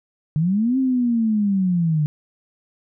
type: linear two-way sweep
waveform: sine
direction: up then down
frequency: 146.6 to 267.1 to 146.6 Hz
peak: -16 dBFS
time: 0.36-2.06 s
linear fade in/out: 0 ms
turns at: 0.78 s
effects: none